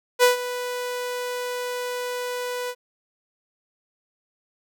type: tone with ADSR envelope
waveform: sawtooth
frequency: 493.9 Hz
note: B4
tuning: in tune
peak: -8 dBFS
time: 0.19-2.75 s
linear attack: 42 ms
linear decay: 130 ms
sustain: -15 dB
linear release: 57 ms
effects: none